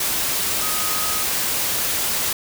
sine tone in noise, 1257 Hz, D#6, 17 cents sharp, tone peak -30 dBFS, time 0.62-1.23 s, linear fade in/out 5 ms, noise white, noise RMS -22 dBFS, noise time 0-2.33 s, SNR -11 dB, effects none

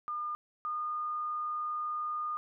sine tone pair in turn, 1209 / 1220.9 Hz, D6 / D#6, +50 / -33 cents, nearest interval unison, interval 17 cents, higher second, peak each -33 / -32 dBFS, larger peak second, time 0.08-0.35 / 0.65-2.37 s, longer second, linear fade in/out 0 ms, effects none

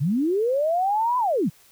sine linear two-way sweep, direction up then down, 123.47 to 1016 to 123.47 Hz, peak -19 dBFS, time 0-1.5 s, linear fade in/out 20 ms, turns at 1.18 s, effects white hiss -55 dBFS RMS until 1.71 s

